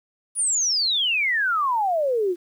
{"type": "exponential sweep", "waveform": "sine", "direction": "down", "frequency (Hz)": [9956, 336.6], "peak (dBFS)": -19, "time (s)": [0.35, 2.36], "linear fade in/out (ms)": 50, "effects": ["9-bit"]}